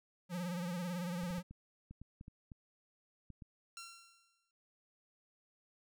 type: tone with vibrato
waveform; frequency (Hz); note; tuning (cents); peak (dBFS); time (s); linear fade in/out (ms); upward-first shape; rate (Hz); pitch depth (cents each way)
square; 176.7; F3; +21; -38; 0.29-1.43; 50; sine; 18; 76
type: clicks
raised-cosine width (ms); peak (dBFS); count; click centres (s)
5; -38; 11; 1.235 / 1.307 / 1.383 / 1.51 / 1.91 / 2.016 / 2.211 / 2.281 / 2.518 / 3.303 / 3.422
type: tone with exponential decay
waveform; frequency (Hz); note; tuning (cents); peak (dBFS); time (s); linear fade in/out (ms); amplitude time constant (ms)
10% pulse; 1366; F6; -39; -37; 3.77-4.51; 1; 160
effects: none